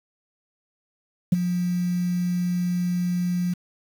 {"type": "tone with ADSR envelope", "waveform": "sine", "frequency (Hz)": 177.6, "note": "F3", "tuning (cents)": 29, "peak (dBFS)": -10, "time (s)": [1.32, 3.54], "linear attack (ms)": 7, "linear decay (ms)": 21, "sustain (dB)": -11, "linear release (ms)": 9, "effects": ["tanh soft clip ceiling -10 dBFS", "7-bit"]}